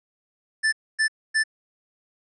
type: tone bursts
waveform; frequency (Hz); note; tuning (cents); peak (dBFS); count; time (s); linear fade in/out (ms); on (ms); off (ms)
square; 1760; A6; 0; -19; 3; 0.63-1.438; 20; 96; 260
effects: resampled to 24000 Hz